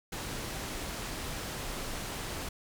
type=low-pass noise; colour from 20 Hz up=pink; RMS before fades=-38 dBFS; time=0.12-2.49 s; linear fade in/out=5 ms; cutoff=12000 Hz; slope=12 dB/octave; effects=none